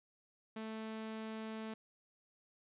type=tone; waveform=sawtooth; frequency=220 Hz; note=A3; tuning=in tune; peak=-38 dBFS; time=0.56-1.74 s; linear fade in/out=5 ms; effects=resampled to 8000 Hz + 13-bit